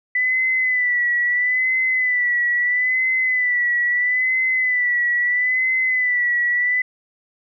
sine tone with vibrato, 1988 Hz, B6, 11 cents sharp, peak -16 dBFS, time 0.15-6.82 s, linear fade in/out 5 ms, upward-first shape sine, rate 0.76 Hz, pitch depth 51 cents each way, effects none

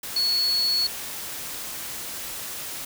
sine tone in noise, 4385 Hz, C#8, 20 cents flat, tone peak -20 dBFS, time 0.16-0.87 s, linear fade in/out 5 ms, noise white, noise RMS -34 dBFS, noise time 0.03-2.85 s, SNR +11 dB, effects none

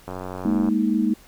click train, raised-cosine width 1 ms, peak -18 dBFS, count 57, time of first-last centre 0.08-0.687 s, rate 92.2 Hz
sine chord, Ab suspended second, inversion none, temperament equal with one note detuned, 207.7 / 233.1 / 313.3 Hz, Ab3 / Bb3 / Eb4, 0 / 0 / +12 cents, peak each -22 / -22 / -23 dBFS, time 0.45-1.14 s, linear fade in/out 5 ms
effects pink hiss -51 dBFS RMS until 1.27 s

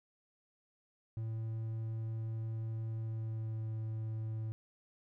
triangle tone with pitch glide, 111.8 to 110.39 Hz, A2 to A2, +28 to +6 cents, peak -34 dBFS, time 1.17-4.52 s, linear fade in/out 0 ms, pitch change -22 cents, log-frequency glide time 2.96-3.69 s, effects none

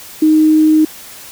sine tone, 311.1 Hz, D#4, in tune, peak -6 dBFS, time 0.22-0.85 s, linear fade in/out 5 ms, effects white hiss -34 dBFS RMS until 1.31 s

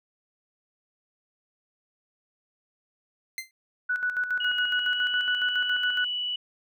sawtooth tone with exponential decay, 2079 Hz, C7, 12 cents flat, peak -24 dBFS, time 3.38-3.51 s, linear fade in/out 1 ms, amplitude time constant 27 ms
sine tone with tremolo, 1480 Hz, F#6, in tune, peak -23 dBFS, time 3.89-6.05 s, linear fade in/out 10 ms, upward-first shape square, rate 7.2 Hz, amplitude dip 60%
sine tone with pitch glide, 2898 to 2954 Hz, F#7 to F#7, -37 to -3 cents, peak -27 dBFS, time 4.4-6.36 s, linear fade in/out 5 ms, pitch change +34 cents, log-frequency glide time 4.68-5.2 s
effects none

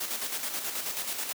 white noise with tremolo, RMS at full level -32 dBFS, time 0-1.33 s, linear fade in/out 10 ms, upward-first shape square, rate 9.3 Hz, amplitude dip 45%, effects high-pass 200 Hz 12 dB/octave

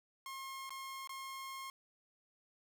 sawtooth tone with dropouts, 1073 Hz, C6, 43 cents sharp, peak -40 dBFS, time 0.26-1.7 s, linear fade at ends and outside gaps 1 ms, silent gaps 0.694-0.705 / 1.074-1.093 s, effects none

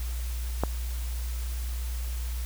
click, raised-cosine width 1 ms, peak -11 dBFS, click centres 0.636 s, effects added 60 Hz sine -29 dBFS peak until 2.45 s + white hiss -44 dBFS RMS until 2.45 s

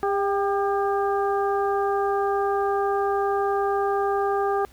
harmonic tone with a mistuned harmonic, 401.1 Hz, G4, 40 cents sharp, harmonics 1 / 2 / 3 / 4, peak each -23 / -25 / -29 / -36 dBFS, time 0.03-4.65 s, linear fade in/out 0 ms, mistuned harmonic 2, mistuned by -29 cents, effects added 60 Hz sine -51 dBFS peak until 4.72 s + pink hiss -55 dBFS RMS until 4.72 s

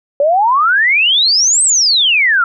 sine exponential two-way sweep, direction up then down, 553 to 8410 to 1329 Hz, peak -8 dBFS, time 0.2-2.44 s, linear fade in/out 2 ms, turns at 1.63 s, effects none

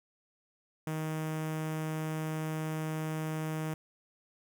sawtooth tone with notch filter, 157 Hz, D#3, 16 cents sharp, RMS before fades -35 dBFS, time 0.87-3.74 s, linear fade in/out 2 ms, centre 4200 Hz, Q 1.4, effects none

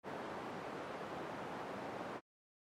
white band-pass noise, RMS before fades -45 dBFS, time 0.03-2.21 s, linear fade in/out 50 ms, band 160 to 910 Hz, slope 12 dB/octave, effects MP3 64 kbps

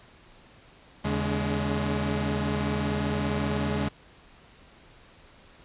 sawtooth tone cluster, 80.6 / 141.2 / 209.3 / 287.6 Hz, E2 / C#3 / G#3 / D4, -38 / +32 / +14 / -36 cents, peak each -28 / -27 / -25 / -32 dBFS, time 1.04-3.89 s, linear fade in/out 10 ms, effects pink hiss -54 dBFS RMS until 5.64 s + resampled to 8000 Hz

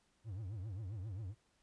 triangle tone with vibrato, 100.9 Hz, G#2, 49 cents flat, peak -39 dBFS, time 0.24-1.35 s, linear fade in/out 50 ms, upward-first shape triangle, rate 7.5 Hz, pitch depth 270 cents each way, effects pink hiss -75 dBFS RMS until 1.62 s + resampled to 22050 Hz

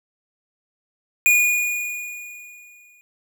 square tone with exponential decay, 2446 Hz, D#7, 30 cents flat, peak -12 dBFS, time 1.26-3.01 s, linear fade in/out 0 ms, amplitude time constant 380 ms, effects none

